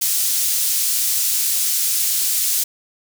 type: high-pass noise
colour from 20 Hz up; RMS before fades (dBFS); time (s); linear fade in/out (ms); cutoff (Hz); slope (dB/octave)
pink; -19; 0.01-2.64; 10; 6500; 12
effects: none